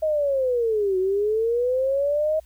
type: linear two-way sweep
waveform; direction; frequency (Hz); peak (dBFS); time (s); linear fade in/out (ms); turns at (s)
sine; down then up; 634 to 367.8 to 634; -19; 0.02-2.4; 10; 0.98
effects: added 60 Hz sine -49 dBFS peak until 2.45 s + white hiss -61 dBFS RMS until 2.45 s